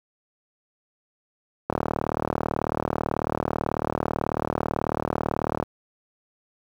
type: click train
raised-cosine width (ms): 1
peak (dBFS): -8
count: 151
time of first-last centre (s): 1.7-5.627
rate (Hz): 38.2
effects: high-pass 80 Hz 12 dB/octave + 8-bit